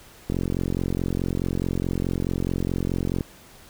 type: click train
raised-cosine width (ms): 3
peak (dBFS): -12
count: 131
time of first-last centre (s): 0.3-3.208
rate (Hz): 44.7
effects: pink hiss -49 dBFS RMS until 3.69 s